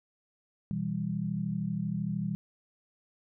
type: chord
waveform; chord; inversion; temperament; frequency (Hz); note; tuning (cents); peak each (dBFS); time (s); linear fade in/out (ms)
sine; E minor; second; just; 123.61 / 164.81 / 197.78; B2 / E3 / G3; +2 / 0 / +16; -37 / -33 / -33; 0.71-2.35; 0
effects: none